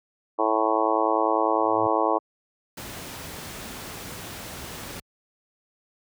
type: harmonic tone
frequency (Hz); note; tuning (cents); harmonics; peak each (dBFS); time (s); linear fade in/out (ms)
110; A2; 0; 3 / 4 / 5 / 6 / 7 / 8 / 9 / 10; -28 / -28 / -28 / -28 / -28 / -28 / -28 / -28; 0.38-2.19; 20
type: tone with exponential growth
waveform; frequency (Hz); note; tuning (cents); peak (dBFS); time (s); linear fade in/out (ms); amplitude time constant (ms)
sine; 110; A2; 0; -33; 1.46-1.87; 5; 87
type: noise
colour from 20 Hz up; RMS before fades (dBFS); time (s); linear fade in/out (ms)
pink; -37; 2.77-5; 5
effects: high-pass 60 Hz 12 dB/octave